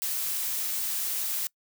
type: noise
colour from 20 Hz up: blue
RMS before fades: -30 dBFS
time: 0.02-1.47 s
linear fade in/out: 0 ms
effects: noise-tail reverb RT60 0.1 s tail -25 dB re dry